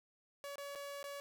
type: tone with dropouts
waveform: sawtooth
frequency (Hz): 566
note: C#5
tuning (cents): +36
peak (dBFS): -40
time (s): 0.44-1.2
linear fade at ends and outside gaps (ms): 0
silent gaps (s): 0.557-0.582 / 0.751-0.757 / 1.029-1.041
effects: none

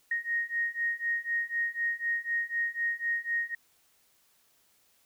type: beating tone pair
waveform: sine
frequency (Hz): 1864.7 / 1868.7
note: A#6 / A#6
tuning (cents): 0 / +4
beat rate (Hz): 4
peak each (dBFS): -32 / -31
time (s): 0.11-3.55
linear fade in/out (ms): 5
effects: white hiss -67 dBFS RMS until 5.05 s

